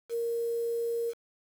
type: tone with quantisation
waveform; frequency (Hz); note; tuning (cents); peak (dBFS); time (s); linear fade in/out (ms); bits
sine; 466.2; A#4; 0; -28; 0.09-1.14; 50; 8
effects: none